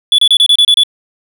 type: tone bursts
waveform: triangle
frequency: 3437 Hz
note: A7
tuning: 41 cents flat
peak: -3 dBFS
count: 8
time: 0.12-0.835 s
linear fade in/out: 2 ms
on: 64 ms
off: 29 ms
effects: none